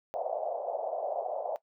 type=band-pass noise; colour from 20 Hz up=pink; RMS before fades=-34 dBFS; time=0.14-1.56 s; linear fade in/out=0 ms; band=560 to 730 Hz; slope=48 dB/octave; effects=noise-tail reverb RT60 0.1 s tail -18 dB re dry